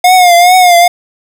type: tone with vibrato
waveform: square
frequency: 715 Hz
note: F5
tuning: 41 cents sharp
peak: -3 dBFS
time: 0.04-0.88 s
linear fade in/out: 5 ms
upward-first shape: triangle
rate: 2.4 Hz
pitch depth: 77 cents each way
effects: none